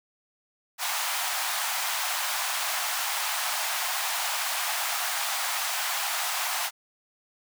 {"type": "high-pass noise", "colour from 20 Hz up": "pink", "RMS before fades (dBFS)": -29, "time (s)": [0.78, 6.71], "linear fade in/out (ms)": 50, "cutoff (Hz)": 700, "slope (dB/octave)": 48, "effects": []}